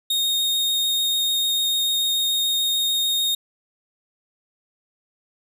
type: tone with vibrato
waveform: 40% pulse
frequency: 3709 Hz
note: A#7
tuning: 9 cents flat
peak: -18 dBFS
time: 0.1-3.35 s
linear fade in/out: 5 ms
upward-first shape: triangle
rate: 6.8 Hz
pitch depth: 9 cents each way
effects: none